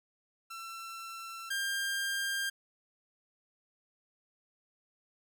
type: tone pair in turn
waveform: sawtooth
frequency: 1345 / 1598.9 Hz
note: E6 / G6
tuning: +34 / +34 cents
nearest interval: minor third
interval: 300 cents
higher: second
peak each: -38 / -28 dBFS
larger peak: second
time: 0.5-1.5 / 1.5-2.5 s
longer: neither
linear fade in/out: 10 ms
effects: none